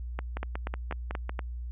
two click trains, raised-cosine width 0.5 ms, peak -18 / -19 dBFS, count 6 / 6, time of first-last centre 0.19-1.392 / 0.37-1.294 s, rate 4.16 / 5.41 Hz, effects added 60 Hz sine -34 dBFS peak until 1.71 s + resampled to 8000 Hz

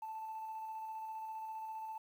sine tone with tremolo, 880 Hz, A5, in tune, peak -39 dBFS, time 0.02-1.98 s, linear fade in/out 5 ms, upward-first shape square, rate 15 Hz, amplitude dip 25%, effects tanh soft clip ceiling -38 dBFS + 11-bit

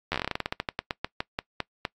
slowing click train, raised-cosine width 0.3 ms, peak -11 dBFS, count 23, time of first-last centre 0.12-1.852 s, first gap 11 ms, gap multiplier 1.16, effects noise-tail reverb RT60 0.1 s tail -22 dB re dry + AAC 64 kbps

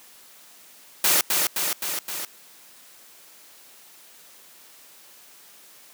white noise with echo, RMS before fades -19 dBFS, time 1.04-1.21 s, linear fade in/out 2 ms, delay 260 ms, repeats 4, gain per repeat -3 dB, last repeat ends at 2.25 s, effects white hiss -50 dBFS RMS until 5.93 s + high-pass 200 Hz 12 dB/octave

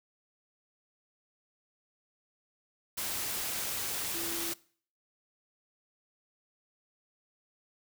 sine tone in noise, 336.5 Hz, E4, 36 cents sharp, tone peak -40 dBFS, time 4.14-4.53 s, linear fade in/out 10 ms, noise white, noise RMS -35 dBFS, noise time 2.97-4.54 s, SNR -8 dB, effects noise-tail reverb RT60 0.5 s tail -22 dB re dry

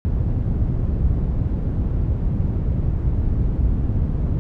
white low-pass noise, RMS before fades -20 dBFS, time 0.05-4.39 s, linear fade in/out 0 ms, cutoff 100 Hz, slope 12 dB/octave, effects none

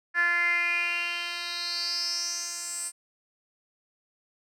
10% pulse tone with band-pass filter sweep, 346.2 Hz, F4, 15 cents flat, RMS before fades -29 dBFS, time 0.14-2.92 s, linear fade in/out 50 ms, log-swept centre 1700 to 8500 Hz, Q 6.9, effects none

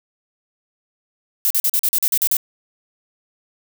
violet noise bursts, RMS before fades -17 dBFS, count 10, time 1.45-2.368 s, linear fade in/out 0 ms, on 54 ms, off 42 ms, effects none

